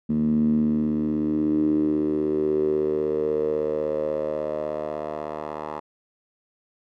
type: tone with band-pass filter sweep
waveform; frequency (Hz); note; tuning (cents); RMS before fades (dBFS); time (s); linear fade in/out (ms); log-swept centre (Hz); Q
10% pulse; 76.3; D#2; -33; -24; 0.09-5.8; 10; 210 to 810; 6.8
effects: none